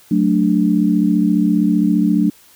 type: chord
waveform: sine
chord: D major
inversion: first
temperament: equal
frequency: 185 / 220 / 293.7 Hz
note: F#3 / A3 / D4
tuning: 0 / 0 / 0 cents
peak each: -16 dBFS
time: 0.11-2.3 s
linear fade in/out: 5 ms
effects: white hiss -48 dBFS RMS until 2.55 s